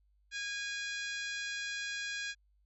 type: harmonic tone with a mistuned harmonic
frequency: 819 Hz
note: G#5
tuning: 24 cents flat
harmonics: 2 / 3 / 4 / 5 / 6 / 7 / 8 / 9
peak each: -39 / -43 / -45 / -47 / -49 / -50 / -51 / -52 dBFS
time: 0.31-2.35 s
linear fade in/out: 50 ms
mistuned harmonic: 4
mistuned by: +41 cents
effects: added 50 Hz sine -67 dBFS peak until 2.65 s